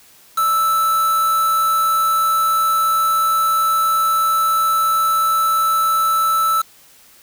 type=tone with quantisation; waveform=triangle; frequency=1318.5 Hz; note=E6; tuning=in tune; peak=-12 dBFS; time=0.37-6.62 s; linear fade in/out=10 ms; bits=4; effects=white hiss -48 dBFS RMS until 7.22 s